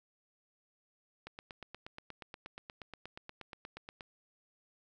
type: click train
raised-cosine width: 0.3 ms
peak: -29 dBFS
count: 24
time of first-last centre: 1.27-4.008 s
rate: 8.4 Hz
effects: none